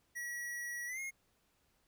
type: tone with pitch glide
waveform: square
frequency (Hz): 1925 to 2148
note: B6 to C7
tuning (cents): -45 to +45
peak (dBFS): -40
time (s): 0.15-1.11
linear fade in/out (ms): 20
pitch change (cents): +190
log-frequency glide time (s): 0.87-1
effects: pink hiss -75 dBFS RMS until 1.87 s